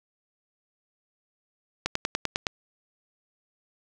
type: slowing click train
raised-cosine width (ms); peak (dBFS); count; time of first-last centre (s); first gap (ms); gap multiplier
0.2; -8; 7; 1.86-2.468; 94; 1.03
effects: none